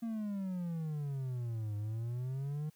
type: exponential two-way sweep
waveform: triangle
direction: down then up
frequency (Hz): 233.1 to 102.8 to 155.1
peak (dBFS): -33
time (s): 0.02-2.7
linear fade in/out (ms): 10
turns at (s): 1.76
effects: white hiss -70 dBFS RMS until 2.75 s